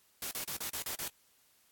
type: noise bursts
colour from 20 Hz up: white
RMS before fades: -38 dBFS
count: 7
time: 0.22-1.08 s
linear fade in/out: 2 ms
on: 92 ms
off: 36 ms
effects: white hiss -68 dBFS RMS until 1.71 s + AAC 64 kbps